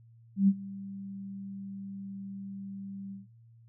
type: tone with ADSR envelope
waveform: sine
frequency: 196 Hz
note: G3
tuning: in tune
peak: -18 dBFS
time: 0.36-3.27 s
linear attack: 120 ms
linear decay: 46 ms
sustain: -21 dB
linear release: 150 ms
effects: noise-tail reverb RT60 0.3 s tail -19 dB re dry + added 115 Hz sine -54 dBFS peak until 3.68 s